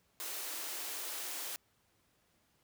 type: high-pass noise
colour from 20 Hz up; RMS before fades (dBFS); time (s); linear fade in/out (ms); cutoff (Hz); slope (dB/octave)
white; -41; 0.2-1.56; 0; 280; 96
effects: pink hiss -73 dBFS RMS until 2.63 s + high-pass 60 Hz 12 dB/octave